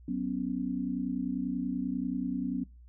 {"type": "chord", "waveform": "sine", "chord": "F# suspended fourth", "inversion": "none", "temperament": "equal", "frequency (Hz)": [185, 246.9, 277.2], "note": ["F#3", "B3", "C#4"], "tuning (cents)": [0, 0, 0], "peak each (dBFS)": [-35, -33, -34], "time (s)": [0.08, 2.64], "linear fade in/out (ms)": 5, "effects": ["noise-tail reverb RT60 0.3 s tail -23 dB re dry", "added 60 Hz sine -50 dBFS peak until 2.88 s"]}